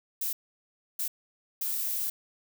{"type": "noise bursts at uneven times", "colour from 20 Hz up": "violet", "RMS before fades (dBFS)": -31, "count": 3, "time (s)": [[0.21, 0.33], [0.99, 1.08], [1.61, 2.1]], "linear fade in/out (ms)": 5, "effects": []}